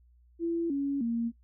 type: tone with pitch steps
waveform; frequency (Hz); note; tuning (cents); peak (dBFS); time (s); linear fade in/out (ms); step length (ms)
sine; 336.4 / 279.6 / 232.4; E4 / C#4 / A#3; +35 / +15 / -5; -27; 0.39-1.32; 50; 310
effects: noise-tail reverb RT60 0.1 s tail -22 dB re dry + added 60 Hz sine -58 dBFS peak until 1.43 s